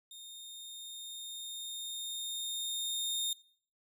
sawtooth tone with level ramp, 3664 Hz, A#7, 31 cents flat, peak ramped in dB -45 to -29 dBFS, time 0.11-3.33 s, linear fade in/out 2 ms, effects noise-tail reverb RT60 0.5 s tail -19 dB re dry

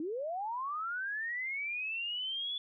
sine linear sweep, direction up, 293.7 to 3455 Hz, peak -34 dBFS, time 0-2.58 s, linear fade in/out 2 ms, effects none

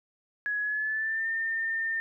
sine tone with pitch glide, 1678 to 1808.9 Hz, G#6 to A6, +17 to +47 cents, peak -27 dBFS, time 0.46-2 s, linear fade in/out 0 ms, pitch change +130 cents, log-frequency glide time 0.6-1.27 s, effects none

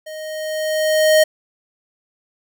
square tone with level ramp, 622.3 Hz, D#5, in tune, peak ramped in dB -31 to -9 dBFS, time 0.06-1.24 s, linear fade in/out 10 ms, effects none

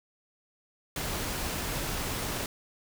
pink noise, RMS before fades -33 dBFS, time 0.96-2.46 s, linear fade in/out 2 ms, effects none

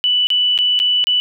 sine tone with dropouts, 2971 Hz, F#7, 6 cents sharp, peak -12 dBFS, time 0.04-1.2 s, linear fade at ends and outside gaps 0 ms, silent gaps 0.27-0.303 / 0.577-0.588 / 0.791-0.8 / 1.041-1.07 s, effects none

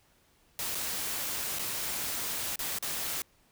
white noise with dropouts, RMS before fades -34 dBFS, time 0.59-3.22 s, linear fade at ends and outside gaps 1 ms, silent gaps 0.748-0.752 / 1.587-1.593 / 2.558-2.591 / 2.786-2.825 s, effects pink hiss -66 dBFS RMS until 3.51 s

